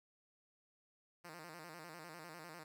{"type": "tone with vibrato", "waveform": "5% pulse", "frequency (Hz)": 164.81, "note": "E3", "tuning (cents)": 0, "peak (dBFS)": -39, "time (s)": [1.24, 2.64], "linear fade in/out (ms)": 10, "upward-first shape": "square", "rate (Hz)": 10, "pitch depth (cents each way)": 100, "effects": []}